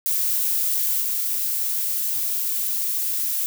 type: noise with level steps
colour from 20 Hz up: violet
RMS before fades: -22 / -24 dBFS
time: 0.06-3.46 s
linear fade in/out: 0 ms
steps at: 1.01 s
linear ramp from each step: 10 ms
effects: none